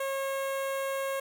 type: tone with notch filter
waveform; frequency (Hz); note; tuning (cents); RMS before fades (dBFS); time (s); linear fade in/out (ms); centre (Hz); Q
sawtooth; 543; C#5; -36; -32; 0-1.2; 5; 4900; 1.2
effects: none